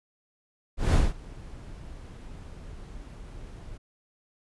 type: noise with ADSR envelope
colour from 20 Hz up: brown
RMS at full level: -18 dBFS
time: 0.77-3.78 s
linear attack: 170 ms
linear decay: 190 ms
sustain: -24 dB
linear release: 15 ms
effects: resampled to 24000 Hz